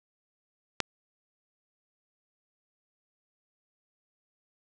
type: click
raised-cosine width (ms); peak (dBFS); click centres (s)
0.2; -8; 0.803
effects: resampled to 24000 Hz + 7-bit